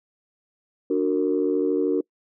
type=chord; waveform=sine; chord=D augmented; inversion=none; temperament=just; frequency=293.7 / 367.1 / 458.9 Hz; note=D4 / F#4 / A#4; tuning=0 / -14 / -27 cents; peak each=-23 dBFS; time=0.9-2.01 s; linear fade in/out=5 ms; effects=noise-tail reverb RT60 0.1 s tail -25 dB re dry + tanh soft clip ceiling -11 dBFS